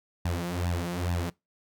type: tone with flanger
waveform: sawtooth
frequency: 87.31 Hz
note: F2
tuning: in tune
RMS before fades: -30 dBFS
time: 0.25-1.3 s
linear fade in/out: 5 ms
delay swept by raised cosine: 1.1 to 5.6 ms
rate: 2.3 Hz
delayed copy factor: +0.9
effects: noise-tail reverb RT60 0.2 s tail -23 dB re dry